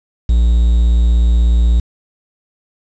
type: tone with quantisation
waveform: triangle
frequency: 58.27 Hz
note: A#1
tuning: in tune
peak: -6 dBFS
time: 0.29-1.8 s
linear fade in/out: 5 ms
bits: 6
effects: resampled to 16000 Hz